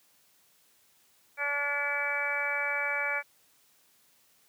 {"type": "harmonic tone", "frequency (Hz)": 286.8, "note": "D4", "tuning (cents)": -41, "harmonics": [2, 3, 4, 5, 6, 7, 8], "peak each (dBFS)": [-38, -39, -41, -35, -35, -40, -31], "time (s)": [1.37, 3.23], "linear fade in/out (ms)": 50, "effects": ["white hiss -65 dBFS RMS until 4.48 s", "high-pass 80 Hz 12 dB/octave"]}